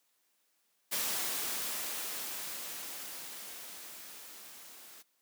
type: noise with level ramp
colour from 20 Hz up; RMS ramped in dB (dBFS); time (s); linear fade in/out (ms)
white; -33 to -53; 0.91-5.03; 20
effects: white hiss -75 dBFS RMS until 5.21 s + high-pass 200 Hz 12 dB/octave